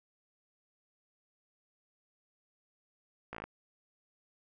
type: slowing click train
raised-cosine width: 0.5 ms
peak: -26 dBFS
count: 7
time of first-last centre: 3.33-3.44 s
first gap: 17 ms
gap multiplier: 1.03
effects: none